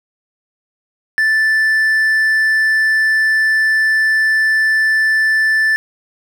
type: tone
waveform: triangle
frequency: 1760 Hz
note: A6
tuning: in tune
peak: -9 dBFS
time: 1.18-5.76 s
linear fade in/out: 0 ms
effects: none